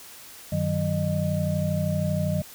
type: tone cluster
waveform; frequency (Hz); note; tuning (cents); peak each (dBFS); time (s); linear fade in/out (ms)
sine; 95.3 / 154.2 / 186.8 / 613; G2 / D#3 / F#3 / D#5; -48 / -15 / +17 / -26; -29 / -26 / -28 / -30; 0.52-2.42; 5
effects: white hiss -45 dBFS RMS until 2.54 s